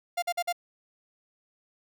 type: tone bursts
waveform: 45% pulse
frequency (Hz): 698.5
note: F5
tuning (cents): 0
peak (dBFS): -26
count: 4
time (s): 0.17-0.527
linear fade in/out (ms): 10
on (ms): 54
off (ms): 47
effects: none